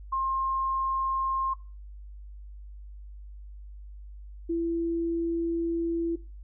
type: tone pair in turn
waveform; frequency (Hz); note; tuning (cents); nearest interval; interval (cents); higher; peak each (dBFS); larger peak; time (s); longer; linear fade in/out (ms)
sine; 1064 / 335.1; C6 / E4; +29 / +29; octave + minor sixth; 2000; first; -25 / -25; neither; 0.12-1.54 / 4.49-6.16; second; 10
effects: noise-tail reverb RT60 0.3 s tail -19 dB re dry + added 50 Hz sine -41 dBFS peak until 6.43 s